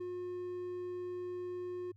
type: tone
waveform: triangle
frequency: 359.1 Hz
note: F4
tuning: 48 cents sharp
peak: -36 dBFS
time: 0-1.92 s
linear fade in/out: 10 ms
effects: added 102 Hz sine -57 dBFS peak until 1.96 s